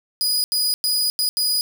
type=tone bursts at uneven times; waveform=sawtooth; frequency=4939 Hz; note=D#8; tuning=14 cents flat; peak=-15 dBFS; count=5; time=0.21-0.44 / 0.52-0.74 / 0.84-1.1 / 1.19-1.29 / 1.37-1.61 s; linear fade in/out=0 ms; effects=none